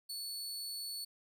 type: tone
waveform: sawtooth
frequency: 4435 Hz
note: C#8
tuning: in tune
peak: -37 dBFS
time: 0.09-1.05 s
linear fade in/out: 10 ms
effects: none